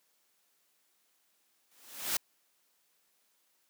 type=noise with exponential growth; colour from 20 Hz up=white; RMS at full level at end=-28 dBFS; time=1.71-2.17 s; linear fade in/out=5 ms; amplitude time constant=100 ms; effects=white hiss -73 dBFS RMS until 3.69 s + high-pass 200 Hz 12 dB/octave